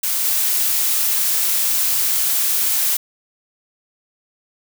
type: noise with level steps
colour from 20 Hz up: blue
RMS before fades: -20 / -18 dBFS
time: 0.03-2.97 s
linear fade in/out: 5 ms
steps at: 0.24 s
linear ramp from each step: 10 ms
effects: none